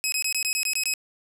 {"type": "tone bursts", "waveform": "15% pulse", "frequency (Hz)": 2549, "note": "D#7", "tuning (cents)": 41, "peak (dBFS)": -16, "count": 9, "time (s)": [0.04, 0.938], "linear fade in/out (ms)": 0, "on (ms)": 82, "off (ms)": 20, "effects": []}